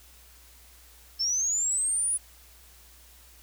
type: linear sweep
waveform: sine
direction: up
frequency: 5274 to 9956 Hz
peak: -24 dBFS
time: 1.19-2.18 s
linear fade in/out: 20 ms
effects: added 60 Hz sine -55 dBFS peak until 3.42 s + white hiss -55 dBFS RMS until 3.42 s